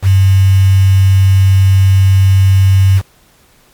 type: tone with quantisation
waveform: sine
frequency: 96 Hz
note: G2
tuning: 36 cents flat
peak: -4 dBFS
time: 0.02-3.02 s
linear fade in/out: 50 ms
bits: 4
effects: pink hiss -48 dBFS RMS until 3.73 s + MP3 96 kbps